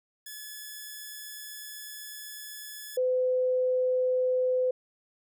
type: tone pair in turn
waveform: 5% pulse / sine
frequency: 1712 / 508 Hz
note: A6 / B4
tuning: -48 / +49 cents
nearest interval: octave + major sixth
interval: 2103 cents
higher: first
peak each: -29 / -23 dBFS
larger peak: second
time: 0.26-2.97 / 2.97-4.71 s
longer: first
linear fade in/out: 5 ms
effects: none